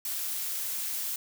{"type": "noise", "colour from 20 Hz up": "blue", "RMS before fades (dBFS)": -33, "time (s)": [0.05, 1.16], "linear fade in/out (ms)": 2, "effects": []}